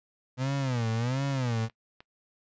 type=tone with vibrato; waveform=35% pulse; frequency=124.9 Hz; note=B2; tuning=20 cents sharp; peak=-25 dBFS; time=0.37-1.69 s; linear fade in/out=50 ms; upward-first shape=sine; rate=1.4 Hz; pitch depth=190 cents each way
type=clicks; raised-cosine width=0.3 ms; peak=-31 dBFS; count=4; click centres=1.14 / 1.309 / 1.698 / 2.005 s
effects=noise-tail reverb RT60 0.1 s tail -23 dB re dry + resampled to 16000 Hz